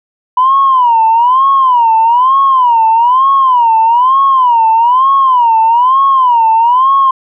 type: tone with vibrato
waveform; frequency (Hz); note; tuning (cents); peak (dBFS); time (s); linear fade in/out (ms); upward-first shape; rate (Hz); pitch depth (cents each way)
sine; 987.8; B5; 0; -4; 0.37-7.11; 5; sine; 1.1; 180
effects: tanh soft clip ceiling 0 dBFS